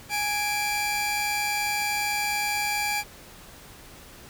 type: tone pair together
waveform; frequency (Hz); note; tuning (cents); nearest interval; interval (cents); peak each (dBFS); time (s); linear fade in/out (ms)
sawtooth; 830.5 / 2349; G#5 / D7; 0 / 0; octave + tritone; 1800; -24; 0.09-3.04; 50
effects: pink hiss -47 dBFS RMS until 4.29 s